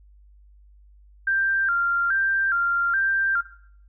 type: tone with vibrato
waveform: sine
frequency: 1480 Hz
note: F#6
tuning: in tune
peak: -19 dBFS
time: 1.27-3.41 s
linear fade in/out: 5 ms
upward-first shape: square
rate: 1.2 Hz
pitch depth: 110 cents each way
effects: noise-tail reverb RT60 0.6 s tail -17 dB re dry + added 50 Hz sine -49 dBFS peak until 3.88 s